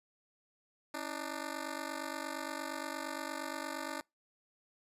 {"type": "ring-modulated tone", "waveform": "10% pulse", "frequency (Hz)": 298.8, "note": "D4", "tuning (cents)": 30, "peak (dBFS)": -27, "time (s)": [0.94, 4.01], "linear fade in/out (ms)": 0, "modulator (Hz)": 24.3, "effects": ["noise-tail reverb RT60 0.2 s tail -25 dB re dry", "resampled to 32000 Hz"]}